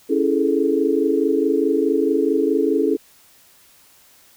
sine chord, A major seventh, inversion first, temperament equal, 277.2 / 329.6 / 415.3 / 440 Hz, C#4 / E4 / G#4 / A4, 0 / 0 / 0 / 0 cents, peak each -21 dBFS, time 0.09-2.97 s, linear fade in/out 20 ms, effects white hiss -52 dBFS RMS until 4.36 s

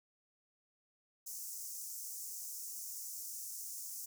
pink high-pass noise, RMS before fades -45 dBFS, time 1.26-4.06 s, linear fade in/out 10 ms, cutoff 5700 Hz, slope 48 dB/octave, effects none

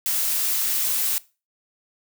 blue noise, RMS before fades -23 dBFS, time 0.06-1.18 s, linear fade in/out 0 ms, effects noise-tail reverb RT60 0.3 s tail -20 dB re dry

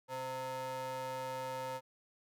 square ring-modulated tone, 196 Hz, G3, in tune, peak -36 dBFS, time 0.08-1.81 s, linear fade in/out 50 ms, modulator 716 Hz, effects none

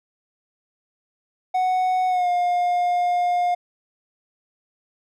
triangle tone with pitch glide, 740 to 710.3 Hz, F#5 to F5, 0 to +29 cents, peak -16 dBFS, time 1.54-3.55 s, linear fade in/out 10 ms, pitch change -71 cents, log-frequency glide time 2.08-2.29 s, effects none

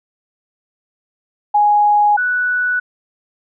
sine tone pair in turn, 830.6 / 1480 Hz, G#5 / F#6, 0 / 0 cents, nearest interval minor seventh, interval 1000 cents, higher second, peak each -9 / -14 dBFS, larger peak first, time 1.54-2.17 / 2.17-2.8 s, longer neither, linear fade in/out 10 ms, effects none

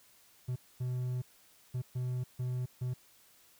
triangle tone bursts at uneven times, 125.6 Hz, B2, 30 cents sharp, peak -30 dBFS, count 6, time 0.48-0.56 / 0.8-1.22 / 1.74-1.82 / 1.95-2.24 / 2.39-2.66 / 2.81-2.94 s, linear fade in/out 10 ms, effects white hiss -63 dBFS RMS until 3.59 s

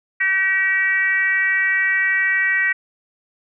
sine tone with frequency modulation, 1915 Hz, A#6, 46 cents sharp, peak -15 dBFS, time 0.2-2.73 s, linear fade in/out 10 ms, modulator 381 Hz, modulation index 0.8, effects none

